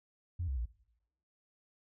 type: tone with pitch steps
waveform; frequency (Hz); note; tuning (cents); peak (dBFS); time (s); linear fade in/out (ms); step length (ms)
sine; 87.1 / 66.8 / 58.2; F2 / C2 / A#1; -4 / +36 / -2; -32; 0.39-0.657; 10; 89
effects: noise-tail reverb RT60 0.8 s tail -20 dB re dry + tanh soft clip ceiling -28 dBFS